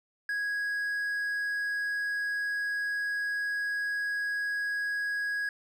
triangle tone, 1657 Hz, G#6, 4 cents flat, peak -27 dBFS, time 0.29-5.49 s, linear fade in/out 2 ms, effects none

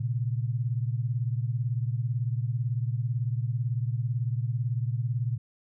sine beating tone pair, 116.54 / 134.54 Hz, A#2 / C3, 0 / +49 cents, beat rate 18 Hz, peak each -27 / -31 dBFS, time 0-5.38 s, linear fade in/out 10 ms, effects none

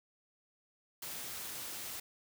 white noise, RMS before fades -43 dBFS, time 1.02-2 s, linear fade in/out 5 ms, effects none

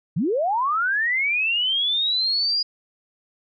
sine linear sweep, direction up, 130.81 to 4900 Hz, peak -19 dBFS, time 0.16-2.63 s, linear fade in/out 10 ms, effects none

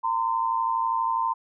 sine tone pair together, 917 / 1029.3 Hz, A#5 / C6, -29 / -29 cents, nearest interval major second, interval 200 cents, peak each -25 / -25 dBFS, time 0.03-1.34 s, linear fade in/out 20 ms, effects none

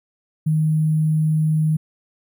sine tone with sample-and-hold, 155.9 Hz, D#3, 4 cents sharp, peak -15 dBFS, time 0.46-1.77 s, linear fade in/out 10 ms, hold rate 11025 Hz, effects none

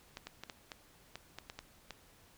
clicks, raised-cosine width 0.2 ms, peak -26 dBFS, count 10, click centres 0.171 / 0.27 / 0.436 / 0.498 / 0.718 / 1.156 / 1.386 / 1.499 / 1.59 / 1.907 s, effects pink hiss -63 dBFS RMS until 2.37 s

